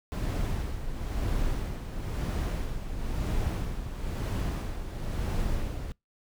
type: noise with tremolo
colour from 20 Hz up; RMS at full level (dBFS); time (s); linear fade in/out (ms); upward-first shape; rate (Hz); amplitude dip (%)
brown; -28; 0.12-5.92; 0; sine; 1; 60
effects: noise-tail reverb RT60 0.2 s tail -26 dB re dry